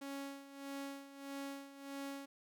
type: tone with tremolo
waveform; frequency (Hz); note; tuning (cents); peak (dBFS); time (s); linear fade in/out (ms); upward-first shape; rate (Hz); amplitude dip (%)
sawtooth; 277.2; C#4; 0; -38; 0.01-2.26; 10; sine; 1.6; 75
effects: none